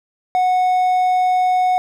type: tone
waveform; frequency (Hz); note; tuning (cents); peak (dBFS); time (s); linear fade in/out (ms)
triangle; 735; F#5; -12; -11; 0.35-1.78; 0
effects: none